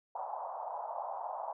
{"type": "band-pass noise", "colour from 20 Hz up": "pink", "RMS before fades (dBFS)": -40, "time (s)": [0.15, 1.53], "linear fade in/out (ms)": 5, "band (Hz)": [650, 1000], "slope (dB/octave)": 48, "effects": []}